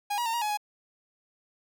45% pulse tone with pitch steps, 821 / 958 / 911 / 947 / 844 / 834 Hz, G#5 / A#5 / A#5 / A#5 / G#5 / G#5, -20 / +47 / -40 / +27 / +28 / +7 cents, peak -27 dBFS, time 0.1-0.574 s, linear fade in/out 10 ms, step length 79 ms, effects none

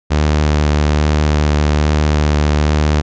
sawtooth tone with vibrato, 75 Hz, D2, 37 cents sharp, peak -7 dBFS, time 0.1-3.02 s, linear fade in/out 20 ms, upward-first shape sine, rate 1.2 Hz, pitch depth 13 cents each way, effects resampled to 16000 Hz

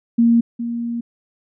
sine tone pair in turn, 233.1 / 235 Hz, A#3 / A#3, 0 / +14 cents, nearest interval unison, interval 14 cents, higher second, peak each -10 / -21 dBFS, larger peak first, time 0.18-0.41 / 0.59-1.01 s, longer second, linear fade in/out 10 ms, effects none

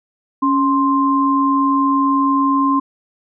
sine tone pair together, 277.8 / 1049 Hz, C#4 / C6, +4 / +4 cents, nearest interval octave + major seventh, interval 2300 cents, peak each -15 dBFS, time 0.42-2.8 s, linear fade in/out 10 ms, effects none

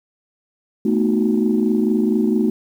sine chord, B dominant seventh, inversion third, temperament equal with one note detuned, 220 / 244.4 / 311.1 / 370 Hz, A3 / B3 / D#4 / F#4, 0 / -18 / 0 / 0 cents, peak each -17 / -21 / -21 / -21 dBFS, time 0.85-2.5 s, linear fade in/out 5 ms, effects tanh soft clip ceiling -6 dBFS + 8-bit

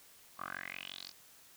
10% pulse tone with band-pass filter sweep, 45.75 Hz, F#1, 19 cents flat, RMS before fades -45 dBFS, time 0.37-1.13 s, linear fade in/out 50 ms, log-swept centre 1100 to 5200 Hz, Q 6.5, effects white hiss -60 dBFS RMS until 1.56 s

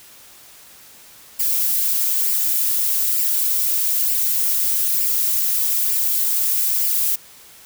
violet noise with flanger, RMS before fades -19 dBFS, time 1.39-7.16 s, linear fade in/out 10 ms, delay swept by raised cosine 0.39 to 5.79 ms, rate 1.1 Hz, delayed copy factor +0.5, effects white hiss -45 dBFS RMS until 7.65 s

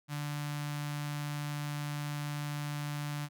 sawtooth tone with notch filter, 146.83 Hz, D3, in tune, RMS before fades -37 dBFS, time 0.08-3.29 s, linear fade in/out 50 ms, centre 430 Hz, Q 0.68, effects none

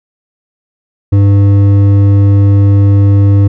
sine tone with hard clipping, 100 Hz, G2, 35 cents sharp, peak -5 dBFS, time 1.12-3.48 s, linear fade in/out 10 ms, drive 8 dB, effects none

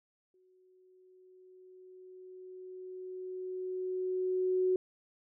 sine tone with exponential growth, 370 Hz, F#4, in tune, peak -25 dBFS, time 0.34-4.76 s, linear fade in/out 2 ms, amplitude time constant 960 ms, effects none

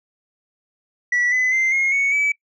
sine tone with pitch steps, 1951 / 2015 / 2081 / 2150 / 2220 / 2293 Hz, B6 / B6 / C7 / C7 / C#7 / D7, -22 / +34 / -10 / +47 / +2 / -42 cents, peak -14 dBFS, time 1.12-2.32 s, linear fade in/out 5 ms, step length 200 ms, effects noise-tail reverb RT60 0.1 s tail -22 dB re dry + tanh soft clip ceiling -14 dBFS

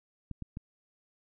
clicks, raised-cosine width 5 ms, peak -26 dBFS, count 3, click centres 0.313 / 0.423 / 0.571 s, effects none

